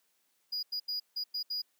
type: tone bursts at uneven times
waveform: triangle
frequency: 4899 Hz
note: D#8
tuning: 28 cents flat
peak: -31 dBFS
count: 6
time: 0.52-0.63 / 0.72-0.8 / 0.88-1 / 1.16-1.24 / 1.34-1.43 / 1.5-1.62 s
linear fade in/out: 10 ms
effects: white hiss -74 dBFS RMS until 1.79 s + high-pass 200 Hz 12 dB/octave